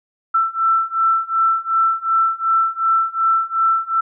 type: beating tone pair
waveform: sine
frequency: 1333 / 1335.7 Hz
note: E6 / E6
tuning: +19 / +22 cents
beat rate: 2.7 Hz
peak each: -18 / -17 dBFS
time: 0.34-4.01 s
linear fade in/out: 10 ms
effects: none